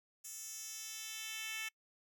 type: tone with high-pass filter sweep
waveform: 10% pulse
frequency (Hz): 440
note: A4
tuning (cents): 0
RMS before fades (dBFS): -45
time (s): 0.24-1.69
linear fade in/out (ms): 10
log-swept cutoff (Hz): 7600 to 2400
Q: 1.6
effects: noise-tail reverb RT60 0.1 s tail -26 dB re dry